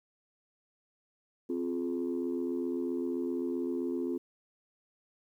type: chord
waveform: sine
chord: F minor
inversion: second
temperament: equal with one note detuned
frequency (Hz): 261.6 / 349.2 / 424.8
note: C4 / F4 / Ab4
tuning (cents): 0 / 0 / +39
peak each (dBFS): -33 / -33 / -38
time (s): 1.49-4.18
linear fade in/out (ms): 10
effects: tanh soft clip ceiling -24 dBFS + 11-bit